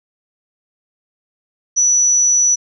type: tone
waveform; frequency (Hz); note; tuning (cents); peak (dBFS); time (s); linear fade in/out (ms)
sine; 5920; F#8; 0; -10; 1.76-2.56; 20
effects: none